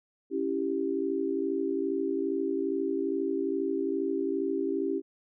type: chord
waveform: sine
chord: C# diminished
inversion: none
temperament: equal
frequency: 277.2 / 329.6 / 392 Hz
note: C#4 / E4 / G4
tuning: 0 / 0 / 0 cents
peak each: -32 / -32 / -30 dBFS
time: 0.3-5.02 s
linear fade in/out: 50 ms
effects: none